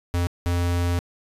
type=tone bursts at uneven times; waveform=square; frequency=87.31 Hz; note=F2; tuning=in tune; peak=-21 dBFS; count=2; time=0.14-0.27 / 0.46-0.99 s; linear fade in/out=0 ms; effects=resampled to 32000 Hz + 10-bit